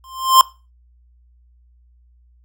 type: tone with exponential growth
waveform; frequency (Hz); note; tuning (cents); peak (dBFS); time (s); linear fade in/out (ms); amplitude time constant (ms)
square; 1049; C6; +4; -5; 0.04-0.41; 1; 80
effects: noise-tail reverb RT60 0.3 s tail -20 dB re dry + added 60 Hz sine -50 dBFS peak until 2.44 s